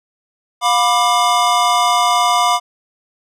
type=chord; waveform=square; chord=B diminished; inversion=second; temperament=just; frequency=711.2 / 987.8 / 1185.3 Hz; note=F5 / B5 / D6; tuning=+31 / 0 / +16 cents; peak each=-17 dBFS; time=0.61-2.6 s; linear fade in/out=50 ms; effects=low-pass 10000 Hz 12 dB/octave